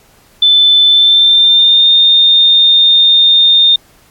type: tone with pitch glide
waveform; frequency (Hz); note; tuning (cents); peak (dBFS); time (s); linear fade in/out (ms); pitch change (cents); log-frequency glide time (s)
sine; 3520 to 3642; A7 to A#7; 0 to -41; -4; 0.42-3.76; 5; +59; 0.87-1.88
effects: pink hiss -47 dBFS RMS until 4.1 s + AAC 64 kbps